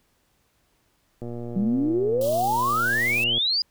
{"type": "click train", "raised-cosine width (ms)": 2, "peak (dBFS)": -22, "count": 258, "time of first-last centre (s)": [1.22, 3.38], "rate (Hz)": 119}
{"type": "exponential sweep", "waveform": "sine", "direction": "up", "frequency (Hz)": [186.8, 4978], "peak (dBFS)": -20, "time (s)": [1.56, 3.62], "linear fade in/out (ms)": 2}
{"type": "band-stop noise", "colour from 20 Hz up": "white", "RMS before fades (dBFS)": -37, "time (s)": [2.21, 3.24], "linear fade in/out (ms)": 2, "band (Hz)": [1200, 2800], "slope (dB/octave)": 96}
{"effects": ["pink hiss -67 dBFS RMS until 3.7 s"]}